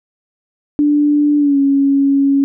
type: tone with pitch glide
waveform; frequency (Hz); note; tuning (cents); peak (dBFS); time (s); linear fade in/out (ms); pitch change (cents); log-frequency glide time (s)
sine; 293.7 to 277.2; D4 to C#4; 0 to 0; -9; 0.79-2.44; 0; -100; 1.38-1.58
effects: none